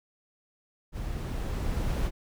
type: noise with level ramp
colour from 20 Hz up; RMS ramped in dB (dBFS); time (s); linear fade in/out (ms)
brown; -35 to -27; 0.92-2.11; 50
effects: none